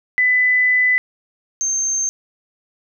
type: tone pair in turn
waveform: sine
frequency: 2000 / 6332 Hz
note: B6 / G8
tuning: +21 / +17 cents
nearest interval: octave + minor sixth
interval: 1996 cents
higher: second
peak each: -12 / -17 dBFS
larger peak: first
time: 0.18-0.98 / 1.61-2.09 s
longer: first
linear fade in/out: 0 ms
effects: none